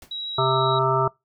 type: noise with exponential decay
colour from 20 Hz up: pink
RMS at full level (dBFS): -41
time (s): 0.02-0.16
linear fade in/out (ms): 2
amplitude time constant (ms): 30
type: tone with vibrato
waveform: sine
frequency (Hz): 3864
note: B7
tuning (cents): -39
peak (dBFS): -28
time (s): 0.11-0.79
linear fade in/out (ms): 5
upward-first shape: sine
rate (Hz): 13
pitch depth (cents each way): 10
type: harmonic tone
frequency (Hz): 131.8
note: C3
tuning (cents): +13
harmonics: 1 / 3 / 5 / 7 / 9 / 10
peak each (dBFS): -25 / -25 / -25 / -25 / -25 / -25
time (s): 0.38-1.08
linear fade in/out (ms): 5
effects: noise-tail reverb RT60 0.2 s tail -24 dB re dry